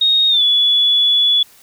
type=tone with pitch glide; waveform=sine; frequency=3729 to 3420 Hz; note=A#7 to A7; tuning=0 to -50 cents; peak=-10 dBFS; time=0.01-1.43 s; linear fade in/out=5 ms; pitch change=-150 cents; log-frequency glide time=0.29-0.43 s; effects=white hiss -47 dBFS RMS until 1.62 s